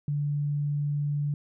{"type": "tone", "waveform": "sine", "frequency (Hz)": 145.6, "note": "D3", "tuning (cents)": -15, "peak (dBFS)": -25, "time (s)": [0.08, 1.34], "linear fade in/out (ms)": 2, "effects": []}